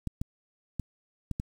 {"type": "clicks", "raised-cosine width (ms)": 5, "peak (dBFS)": -19, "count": 5, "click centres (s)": [0.073, 0.215, 0.797, 1.313, 1.399], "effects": ["8-bit"]}